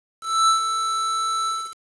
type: tone with ADSR envelope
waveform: square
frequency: 1322 Hz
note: E6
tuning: 5 cents sharp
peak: -14 dBFS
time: 0.21-1.76 s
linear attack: 270 ms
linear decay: 120 ms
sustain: -8 dB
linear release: 280 ms
effects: resampled to 22050 Hz + 7-bit